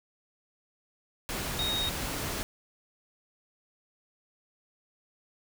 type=tone in noise; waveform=sine; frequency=3746 Hz; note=A#7; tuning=8 cents sharp; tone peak=-29 dBFS; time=1.59-1.89 s; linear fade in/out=0 ms; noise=pink; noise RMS=-34 dBFS; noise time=1.29-2.43 s; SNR=+2 dB; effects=none